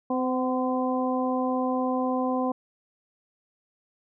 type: harmonic tone with a mistuned harmonic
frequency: 256.6 Hz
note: C4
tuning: 34 cents flat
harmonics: 1 / 2 / 3 / 4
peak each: -26 / -29 / -31 / -32 dBFS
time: 0.1-2.52 s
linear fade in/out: 5 ms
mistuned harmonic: 3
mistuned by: -28 cents
effects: none